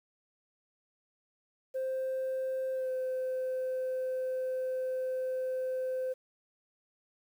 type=tone with pitch glide; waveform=sine; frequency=523.3 to 515.5 Hz; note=C5 to C5; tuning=0 to -26 cents; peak=-29 dBFS; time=1.74-6.14 s; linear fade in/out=20 ms; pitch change=-26 cents; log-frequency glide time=2.73-2.9 s; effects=tanh soft clip ceiling -29 dBFS + 10-bit